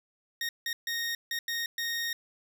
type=tone bursts at uneven times; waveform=20% pulse; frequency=1859 Hz; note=A#6; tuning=5 cents flat; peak=-25 dBFS; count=6; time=0.41-0.49 / 0.66-0.73 / 0.87-1.15 / 1.31-1.39 / 1.48-1.66 / 1.78-2.13 s; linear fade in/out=2 ms; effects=none